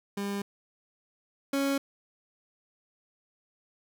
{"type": "tone pair in turn", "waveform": "30% pulse", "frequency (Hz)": [200.6, 276.4], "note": ["G3", "C#4"], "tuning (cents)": [40, -5], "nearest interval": "tritone", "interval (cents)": 555, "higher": "second", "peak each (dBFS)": [-28, -23], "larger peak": "second", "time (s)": [[0.17, 0.42], [1.53, 1.78]], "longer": "neither", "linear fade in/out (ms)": 5, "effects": []}